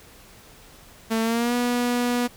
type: tone with pitch glide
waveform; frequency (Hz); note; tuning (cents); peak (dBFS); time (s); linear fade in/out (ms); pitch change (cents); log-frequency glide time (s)
sawtooth; 224.4 to 243.3; A3 to B3; +34 to -26; -17; 1.1-2.28; 20; +140; 1.22-1.54
effects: pink hiss -49 dBFS RMS until 2.36 s